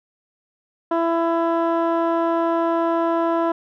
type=tone with low-pass filter; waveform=15% pulse; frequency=333.6 Hz; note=E4; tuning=21 cents sharp; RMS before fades=-20 dBFS; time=0.91-3.52 s; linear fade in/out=5 ms; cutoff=1100 Hz; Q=0.91; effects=none